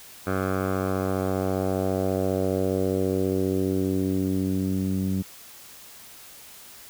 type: tone with low-pass filter sweep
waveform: 10% pulse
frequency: 94.8 Hz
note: F#2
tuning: 43 cents sharp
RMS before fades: -25 dBFS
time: 0.26-5.23 s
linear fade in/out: 20 ms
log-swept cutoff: 1400 to 200 Hz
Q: 2
effects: white hiss -46 dBFS RMS until 6.89 s